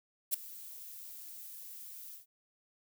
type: noise with ADSR envelope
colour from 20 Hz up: violet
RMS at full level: -28 dBFS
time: 0.31-2.26 s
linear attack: 30 ms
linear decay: 6 ms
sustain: -20 dB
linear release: 130 ms
effects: none